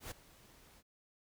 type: noise with ADSR envelope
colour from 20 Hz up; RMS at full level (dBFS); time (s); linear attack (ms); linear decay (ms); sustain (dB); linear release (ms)
pink; -43; 0-0.83; 110; 13; -19; 42
effects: none